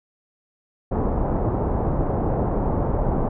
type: low-pass noise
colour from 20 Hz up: pink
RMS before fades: -22 dBFS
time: 0.91-3.29 s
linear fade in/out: 10 ms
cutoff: 900 Hz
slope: 24 dB/octave
effects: none